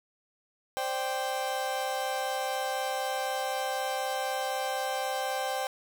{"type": "chord", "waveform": "35% pulse", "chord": "C suspended second", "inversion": "none", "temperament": "equal", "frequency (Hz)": [523.3, 587.3, 784], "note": ["C5", "D5", "G5"], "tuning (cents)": [0, 0, 0], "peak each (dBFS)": [-33, -36, -30], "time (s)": [0.77, 5.67], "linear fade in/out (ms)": 0, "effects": []}